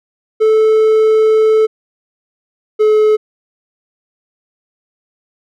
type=tone pair in turn; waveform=triangle; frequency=437 / 429 Hz; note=A4 / A4; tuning=-12 / -44 cents; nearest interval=unison; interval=32 cents; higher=first; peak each=-5 dBFS; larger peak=neither; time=0.4-1.67 / 2.79-3.17 s; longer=first; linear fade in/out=20 ms; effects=none